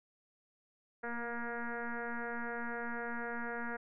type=tone with frequency modulation; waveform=sine; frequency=710 Hz; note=F5; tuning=28 cents sharp; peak=-36 dBFS; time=1.03-3.77 s; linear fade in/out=10 ms; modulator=236 Hz; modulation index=4.7; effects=none